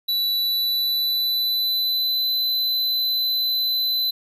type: tone with pitch glide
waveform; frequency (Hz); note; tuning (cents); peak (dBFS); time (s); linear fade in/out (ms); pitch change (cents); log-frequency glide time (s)
square; 3951 to 4022; B7 to B7; 0 to +31; -20; 0.08-4.11; 10; +31; 0.31-2.35
effects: none